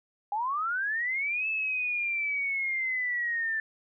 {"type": "linear two-way sweep", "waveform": "sine", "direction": "up then down", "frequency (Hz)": [798, 2628, 1762], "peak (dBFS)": -27, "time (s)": [0.32, 3.6], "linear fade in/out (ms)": 2, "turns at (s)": 1.48, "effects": []}